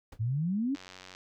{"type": "noise with exponential decay", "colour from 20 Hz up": "brown", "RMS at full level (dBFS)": -37, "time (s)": [0.12, 0.2], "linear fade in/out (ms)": 5, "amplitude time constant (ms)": 17}
{"type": "exponential sweep", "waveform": "sine", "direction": "up", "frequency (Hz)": [104.8, 293.7], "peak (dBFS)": -27, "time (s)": [0.19, 0.76], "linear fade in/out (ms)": 20}
{"type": "click train", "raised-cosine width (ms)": 0.2, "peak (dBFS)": -29, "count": 38, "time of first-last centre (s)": [0.75, 1.15], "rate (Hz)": 92.6}
{"effects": []}